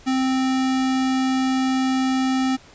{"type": "tone", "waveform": "square", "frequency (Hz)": 261.6, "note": "C4", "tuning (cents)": 0, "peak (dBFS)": -19, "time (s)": [0.06, 2.57], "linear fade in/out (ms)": 20, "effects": ["pink hiss -48 dBFS RMS until 2.74 s", "resampled to 16000 Hz"]}